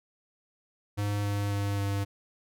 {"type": "tone with pitch steps", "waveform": "square", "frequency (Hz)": [102.5, 101.62, 100.74, 99.87], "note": ["G#2", "G#2", "G2", "G2"], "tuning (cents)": [-22, -37, 48, 33], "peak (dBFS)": -28, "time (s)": [0.97, 2.05], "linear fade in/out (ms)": 20, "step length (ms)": 270, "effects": []}